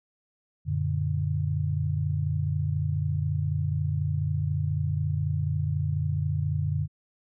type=chord; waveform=sine; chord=Gb augmented; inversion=none; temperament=equal; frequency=92.5 / 116.54 / 146.83 Hz; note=Gb2 / Bb2 / D3; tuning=0 / 0 / 0 cents; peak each=-28 / -33 / -27 dBFS; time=0.65-6.88 s; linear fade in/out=50 ms; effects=none